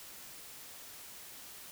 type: silence
effects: white hiss -50 dBFS RMS until 1.71 s